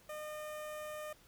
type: tone with notch filter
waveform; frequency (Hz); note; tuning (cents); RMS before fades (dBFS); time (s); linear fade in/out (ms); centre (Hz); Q
sawtooth; 608; D#5; -40; -44; 0.09-1.13; 5; 4400; 1.1
effects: pink hiss -64 dBFS RMS until 1.27 s